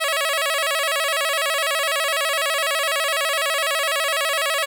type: tone with vibrato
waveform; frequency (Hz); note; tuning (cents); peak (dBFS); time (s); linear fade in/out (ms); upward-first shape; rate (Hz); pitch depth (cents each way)
10% pulse; 602; D5; +43; -11; 0-4.66; 20; square; 12; 120
effects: none